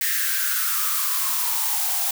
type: noise with high-pass filter sweep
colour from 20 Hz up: blue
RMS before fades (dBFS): -23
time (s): 0.01-2.11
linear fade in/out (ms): 2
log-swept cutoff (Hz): 1800 to 720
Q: 6.9
effects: none